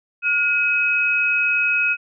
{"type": "tone pair together", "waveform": "sine", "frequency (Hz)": [1430.8, 2542], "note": ["F6", "D#7"], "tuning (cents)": [41, 36], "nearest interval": "minor seventh", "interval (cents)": 995, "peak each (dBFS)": [-22, -17], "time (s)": [0.22, 1.97], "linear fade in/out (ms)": 50, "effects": []}